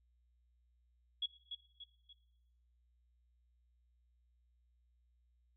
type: tone with echo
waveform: sine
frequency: 3347 Hz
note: G#7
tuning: 13 cents sharp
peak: -34 dBFS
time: 1.22-1.26 s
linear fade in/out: 5 ms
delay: 290 ms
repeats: 3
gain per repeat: -7 dB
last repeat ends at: 2.13 s
effects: noise-tail reverb RT60 1.0 s tail -17 dB re dry + added 60 Hz sine -70 dBFS peak until 5.56 s